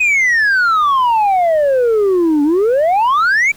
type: exponential two-way sweep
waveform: sine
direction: down then up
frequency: 2538 to 284.1 to 2358 Hz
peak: -7 dBFS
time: 0-3.52 s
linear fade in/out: 10 ms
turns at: 2.43 s
effects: tanh soft clip ceiling -9 dBFS + pink hiss -43 dBFS RMS until 3.56 s